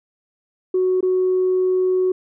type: tone with dropouts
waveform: sine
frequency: 370 Hz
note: F#4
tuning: in tune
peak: -14 dBFS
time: 0.74-2.12 s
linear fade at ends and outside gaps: 5 ms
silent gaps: 1.008-1.027 s
effects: tanh soft clip ceiling -11 dBFS